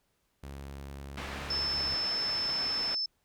sawtooth tone with vibrato, 69.3 Hz, C#2, in tune, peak -37 dBFS, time 0.43-1.95 s, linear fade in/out 5 ms, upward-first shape sine, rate 20 Hz, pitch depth 15 cents each way
white low-pass noise, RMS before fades -41 dBFS, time 1.17-2.95 s, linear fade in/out 5 ms, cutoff 2300 Hz, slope 12 dB/octave
sine tone, 5270 Hz, E8, 1 cent flat, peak -29 dBFS, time 1.5-3.06 s, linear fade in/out 5 ms
effects pink hiss -75 dBFS RMS until 3.24 s

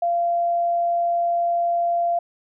sine tone, 689 Hz, F5, 24 cents flat, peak -18 dBFS, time 0.02-2.19 s, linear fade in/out 5 ms, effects none

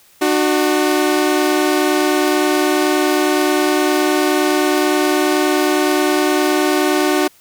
sawtooth tone pair together, 300.4 / 370 Hz, D4 / F#4, +39 / 0 cents, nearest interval major third, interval 361 cents, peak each -12 dBFS, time 0.21-7.28 s, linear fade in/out 10 ms, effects white hiss -50 dBFS RMS until 7.4 s

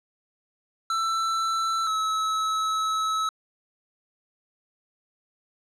square tone pair in turn, 1332 / 1295.6 Hz, E6 / E6, +18 / -30 cents, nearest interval unison, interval 48 cents, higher first, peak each -24 dBFS, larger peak neither, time 0.9-1.87 / 1.87-3.29 s, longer second, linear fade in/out 2 ms, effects low-pass 7000 Hz 12 dB/octave

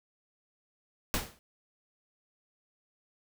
pink noise with exponential decay, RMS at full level -27 dBFS, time 1.14-1.39 s, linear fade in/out 0 ms, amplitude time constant 53 ms, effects none

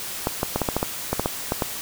clicks, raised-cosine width 1 ms, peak -7 dBFS, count 12, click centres 0.271 / 0.431 / 0.56 / 0.617 / 0.688 / 0.766 / 0.829 / 1.13 / 1.196 / 1.259 / 1.521 / 1.622 s, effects white hiss -32 dBFS RMS until 1.81 s

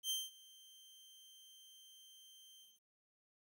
sawtooth tone with ADSR envelope, 3136 Hz, G7, in tune, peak -32 dBFS, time 0.03-2.82 s, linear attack 70 ms, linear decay 200 ms, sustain -24 dB, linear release 220 ms, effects 12-bit

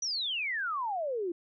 sine exponential sweep, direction down, 6010 to 330.4 Hz, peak -30 dBFS, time 0.02-1.32 s, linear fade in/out 5 ms, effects none

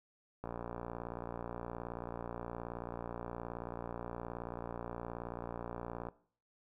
click train, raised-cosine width 1 ms, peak -27 dBFS, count 333, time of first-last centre 0.44-6.086 s, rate 58.8 Hz, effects noise-tail reverb RT60 0.5 s tail -19 dB re dry

